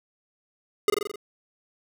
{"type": "tone with echo", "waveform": "square", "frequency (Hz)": 413.5, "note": "G#4", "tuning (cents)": -8, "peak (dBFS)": -17, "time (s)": [0.88, 0.9], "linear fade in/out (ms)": 2, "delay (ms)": 43, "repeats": 6, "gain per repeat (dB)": -3, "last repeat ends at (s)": 1.158, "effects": []}